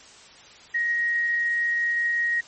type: tone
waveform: sine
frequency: 1884 Hz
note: A#6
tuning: 18 cents sharp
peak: -21 dBFS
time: 0.74-2.41 s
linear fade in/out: 10 ms
effects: white hiss -48 dBFS RMS until 2.47 s + MP3 32 kbps